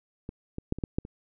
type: clicks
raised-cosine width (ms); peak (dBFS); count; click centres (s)
3; -23 / -21 / -13 / -24 / -15 / -13 / -28; 7; 0.291 / 0.584 / 0.724 / 0.786 / 0.838 / 0.985 / 1.051
effects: none